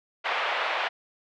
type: band-pass noise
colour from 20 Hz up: pink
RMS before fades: -28 dBFS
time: 0.24-0.89 s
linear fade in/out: 20 ms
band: 630 to 3100 Hz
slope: 24 dB/octave
effects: none